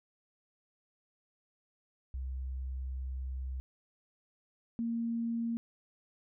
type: tone pair in turn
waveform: sine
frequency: 65 / 231.6 Hz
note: C2 / A#3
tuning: -11 / -11 cents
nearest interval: octave + minor seventh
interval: 2200 cents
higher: second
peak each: -35 / -31 dBFS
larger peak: second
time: 2.14-3.6 / 4.79-5.57 s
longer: first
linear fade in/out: 0 ms
effects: none